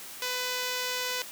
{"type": "tone", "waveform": "5% pulse", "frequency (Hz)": 500, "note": "B4", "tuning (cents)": 21, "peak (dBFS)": -18, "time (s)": [0.22, 1.22], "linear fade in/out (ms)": 2, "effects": ["white hiss -43 dBFS RMS until 1.31 s", "high-pass 150 Hz 12 dB/octave"]}